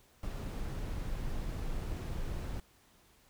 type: noise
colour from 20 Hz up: brown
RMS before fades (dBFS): -37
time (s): 0.23-2.6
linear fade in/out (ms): 2
effects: pink hiss -65 dBFS RMS until 3.29 s